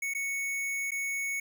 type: tone with dropouts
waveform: square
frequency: 2217 Hz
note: C#7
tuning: in tune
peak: -31 dBFS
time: 0.02-1.4 s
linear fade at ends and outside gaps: 5 ms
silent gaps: 0.137-0.148 / 0.908-0.917 s
effects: none